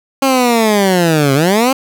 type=linear two-way sweep; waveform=15% pulse; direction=down then up; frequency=273.9 to 132.6 to 273.9 Hz; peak=-3 dBFS; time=0.22-1.73 s; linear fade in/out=5 ms; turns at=1.34 s; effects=none